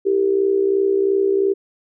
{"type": "tone with amplitude modulation", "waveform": "sine", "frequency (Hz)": 392, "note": "G4", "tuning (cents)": 0, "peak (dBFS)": -11, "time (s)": [0.05, 1.54], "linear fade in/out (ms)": 20, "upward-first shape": "sine", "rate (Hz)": 62.9, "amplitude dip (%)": 70, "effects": []}